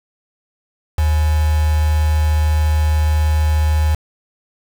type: tone with quantisation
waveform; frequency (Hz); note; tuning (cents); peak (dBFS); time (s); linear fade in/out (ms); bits
sine; 76.8; D#2; -22; -12; 0.98-3.95; 5; 4
effects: none